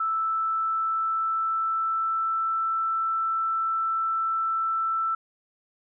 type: tone with pitch glide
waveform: sine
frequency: 1318.5 to 1328.4 Hz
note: E6 to E6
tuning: 0 to +13 cents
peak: -23 dBFS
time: 0-5.15 s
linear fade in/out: 5 ms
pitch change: +13 cents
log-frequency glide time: 0.16-2.69 s
effects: none